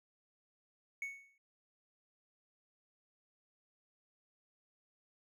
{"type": "tone with exponential decay", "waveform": "triangle", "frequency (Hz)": 2217, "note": "C#7", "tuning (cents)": 0, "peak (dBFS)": -34, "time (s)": [1.02, 1.38], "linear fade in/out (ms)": 2, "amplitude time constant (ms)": 78, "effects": []}